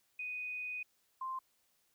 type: tone pair in turn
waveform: sine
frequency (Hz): 2489 / 1046.5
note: D#7 / C6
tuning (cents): 0 / 0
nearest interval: octave + minor third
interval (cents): 1500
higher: first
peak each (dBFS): -38 / -37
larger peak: second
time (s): 0.19-0.83 / 1.21-1.39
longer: first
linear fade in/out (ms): 5
effects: white hiss -75 dBFS RMS until 1.94 s